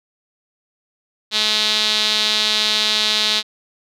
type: tone with band-pass filter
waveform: sawtooth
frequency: 214.2 Hz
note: A3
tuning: 46 cents flat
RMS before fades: -18 dBFS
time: 1.31-3.43 s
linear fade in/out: 50 ms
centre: 3900 Hz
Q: 4.2
effects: none